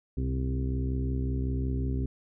harmonic tone with a mistuned harmonic, 65.41 Hz, C2, in tune, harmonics 1 / 2 / 3 / 4 / 5 / 6 / 7, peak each -29 / -32 / -43 / -35 / -46 / -41 / -52 dBFS, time 0.17-2.06 s, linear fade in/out 5 ms, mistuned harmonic 2, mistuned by -53 cents, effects none

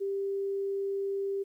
sine tone, 394.3 Hz, G4, 10 cents sharp, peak -29 dBFS, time 0-1.44 s, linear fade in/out 20 ms, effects 11-bit

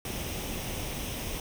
pink noise with comb filter, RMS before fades -35 dBFS, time 0.05-1.4 s, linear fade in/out 2 ms, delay 0.34 ms, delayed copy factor +0.5, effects none

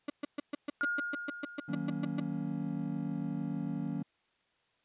35% pulse tone bursts, 290 Hz, D4, 22 cents flat, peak -31 dBFS, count 15, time 0.08-2.2 s, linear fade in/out 5 ms, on 20 ms, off 130 ms
sine tone with exponential decay, 1424 Hz, F6, 33 cents sharp, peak -28 dBFS, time 0.81-2.47 s, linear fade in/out 0 ms, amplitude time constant 360 ms
triangle chord, D# minor seventh, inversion none, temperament just, 155.56 / 186.68 / 233.3 / 280 Hz, D#3 / F#3 / A#3 / C#4, 0 / +16 / +2 / +18 cents, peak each -37 dBFS, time 1.68-4.03 s, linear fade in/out 10 ms
effects white hiss -73 dBFS RMS until 4.84 s + resampled to 8000 Hz

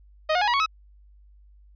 sawtooth tone with pitch steps, 624 / 720.9 / 832.9 / 962.3 / 1111.8 / 1284.6 Hz, D#5 / F#5 / G#5 / B5 / C#6 / E6, +5 / -45 / +5 / -45 / +5 / -45 cents, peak -16 dBFS, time 0.29-0.662 s, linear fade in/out 10 ms, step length 62 ms, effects added 50 Hz sine -50 dBFS peak until 1.75 s + resampled to 11025 Hz

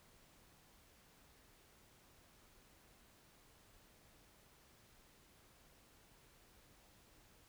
silence, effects pink hiss -67 dBFS RMS until 7.48 s

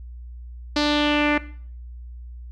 sawtooth tone with low-pass filter sweep, 295.3 Hz, D4, 10 cents sharp, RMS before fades -20 dBFS, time 0.76-1.38 s, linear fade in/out 5 ms, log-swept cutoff 4600 to 2100 Hz, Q 3.7, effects noise-tail reverb RT60 0.5 s tail -17 dB re dry + added 60 Hz sine -35 dBFS peak until 2.51 s

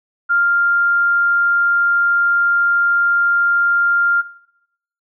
sine tone, 1396.9 Hz, F6, in tune, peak -12 dBFS, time 0.29-4.22 s, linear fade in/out 20 ms, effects noise-tail reverb RT60 0.8 s tail -17 dB re dry

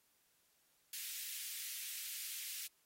white high-pass noise, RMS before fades -45 dBFS, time 0.93-2.67 s, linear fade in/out 2 ms, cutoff 2000 Hz, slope 24 dB/octave, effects white hiss -75 dBFS RMS until 2.85 s + AAC 48 kbps

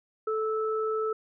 sine tone pair together, 437.5 / 1311 Hz, A4 / E6, -10 / -10 cents, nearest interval octave + perfect fifth, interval 1900 cents, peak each -27 / -32 dBFS, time 0.27-1.13 s, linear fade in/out 5 ms, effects none

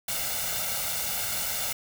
white noise with comb filter, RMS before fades -30 dBFS, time 0.08-1.73 s, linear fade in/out 5 ms, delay 1.4 ms, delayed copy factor +0.75, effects none

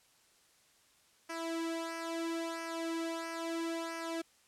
sawtooth tone with flanger, 330.6 Hz, E4, 5 cents sharp, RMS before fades -38 dBFS, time 1.29-4.22 s, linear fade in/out 10 ms, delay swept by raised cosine 0.26 to 2.76 ms, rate 0.75 Hz, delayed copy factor -0.75, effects white hiss -67 dBFS RMS until 4.47 s + low-pass 10000 Hz 12 dB/octave

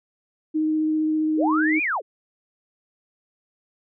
sine tone with vibrato, 311.1 Hz, D#4, in tune, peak -19 dBFS, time 0.54-1.8 s, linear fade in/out 20 ms, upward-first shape sine, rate 15 Hz, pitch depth 9 cents each way
sine linear two-way sweep, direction up then down, 329.6 to 2490 to 329.6 Hz, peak -21 dBFS, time 1.36-2.02 s, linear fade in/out 50 ms, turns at 1.82 s
effects none

